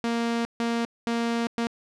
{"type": "tone bursts at uneven times", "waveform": "sawtooth", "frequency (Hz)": 233.1, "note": "A#3", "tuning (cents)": 0, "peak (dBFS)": -20, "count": 4, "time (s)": [[0.04, 0.45], [0.6, 0.85], [1.07, 1.47], [1.58, 1.67]], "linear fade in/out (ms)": 0, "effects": ["low-pass 6000 Hz 12 dB/octave"]}